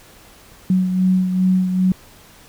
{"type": "beating tone pair", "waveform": "sine", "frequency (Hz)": [185, 187.5], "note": ["F#3", "F#3"], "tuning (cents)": [0, 23], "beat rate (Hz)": 2.5, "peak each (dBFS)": [-14, -23], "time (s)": [0.7, 1.92], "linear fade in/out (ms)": 2, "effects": ["pink hiss -46 dBFS RMS until 2.48 s"]}